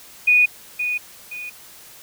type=tone with echo; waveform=sine; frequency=2469 Hz; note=D#7; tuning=14 cents flat; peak=-11 dBFS; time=0.27-0.46 s; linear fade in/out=10 ms; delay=520 ms; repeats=2; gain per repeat=-9 dB; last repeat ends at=1.5 s; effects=white hiss -44 dBFS RMS until 2.02 s